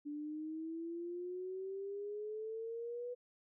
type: exponential sweep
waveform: sine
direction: up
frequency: 291.1 to 493.9 Hz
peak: -40 dBFS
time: 0.05-3.15 s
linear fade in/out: 20 ms
effects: none